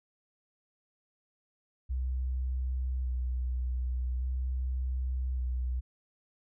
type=tone with vibrato; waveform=sine; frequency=63.1 Hz; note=B1; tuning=38 cents sharp; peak=-29 dBFS; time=1.89-5.81 s; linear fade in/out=20 ms; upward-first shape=square; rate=0.43 Hz; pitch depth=20 cents each way; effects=none